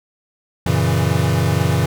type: chord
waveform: square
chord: F# dominant seventh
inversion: none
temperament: equal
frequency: 92.5 / 116.54 / 138.59 / 164.81 Hz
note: F#2 / A#2 / C#3 / E3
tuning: 0 / 0 / 0 / 0 cents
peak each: -21 dBFS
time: 0.66-1.86 s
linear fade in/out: 5 ms
effects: none